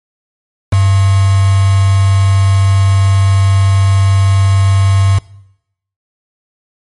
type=tone with quantisation; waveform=sine; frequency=97.5 Hz; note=G2; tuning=9 cents flat; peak=-6 dBFS; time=0.72-5.19 s; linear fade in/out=10 ms; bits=3; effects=noise-tail reverb RT60 0.8 s tail -21 dB re dry + MP3 48 kbps